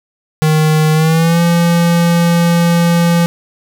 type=tone with pitch glide; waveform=square; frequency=155.56 to 170.62 Hz; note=D#3 to F3; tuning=0 to -40 cents; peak=-9 dBFS; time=0.42-3.26 s; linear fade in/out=0 ms; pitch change=+160 cents; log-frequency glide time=0.93-1.41 s; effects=none